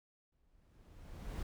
brown noise with exponential growth, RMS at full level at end -38 dBFS, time 0.32-1.43 s, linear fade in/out 5 ms, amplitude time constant 240 ms, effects none

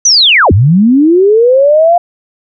sine linear two-way sweep, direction down then up, 6170 to 82 to 708 Hz, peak -3 dBFS, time 0.05-1.98 s, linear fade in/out 5 ms, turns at 0.52 s, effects none

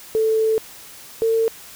sine tone pair in turn, 441 / 451 Hz, A4 / A4, +4 / +43 cents, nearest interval unison, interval 39 cents, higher second, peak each -15 dBFS, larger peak neither, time 0.15-0.58 / 1.22-1.48 s, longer first, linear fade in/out 0 ms, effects white hiss -41 dBFS RMS until 1.75 s

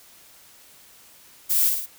violet noise with echo, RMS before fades -21 dBFS, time 1.49-1.7 s, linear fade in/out 20 ms, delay 55 ms, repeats 3, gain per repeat -4 dB, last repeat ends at 1.865 s, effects white hiss -51 dBFS RMS until 1.98 s

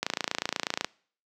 click train, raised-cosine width 0.2 ms, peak -9 dBFS, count 24, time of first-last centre 0.03-0.846 s, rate 28.2 Hz, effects noise-tail reverb RT60 0.5 s tail -24 dB re dry + high-pass 200 Hz 12 dB/octave

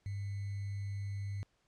sine tone with sample-and-hold, 99.8 Hz, G2, 32 cents sharp, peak -36 dBFS, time 0.06-1.43 s, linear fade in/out 0 ms, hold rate 2100 Hz, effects pink hiss -75 dBFS RMS until 1.67 s + low-pass 7000 Hz 12 dB/octave

